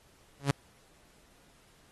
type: tone with exponential growth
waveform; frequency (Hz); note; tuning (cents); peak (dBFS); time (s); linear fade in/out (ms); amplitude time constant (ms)
sawtooth; 139.8; C#3; +15; -18; 0.39-0.51; 5; 25
effects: pink hiss -63 dBFS RMS until 1.91 s + AAC 32 kbps